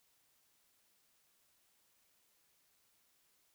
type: silence
effects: white hiss -74 dBFS RMS until 3.54 s